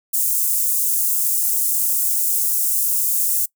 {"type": "high-pass noise", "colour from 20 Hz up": "white", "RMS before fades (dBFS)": -19, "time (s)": [0.13, 3.46], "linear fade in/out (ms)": 10, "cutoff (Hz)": 7600, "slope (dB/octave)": 24, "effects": ["noise-tail reverb RT60 0.1 s tail -23 dB re dry"]}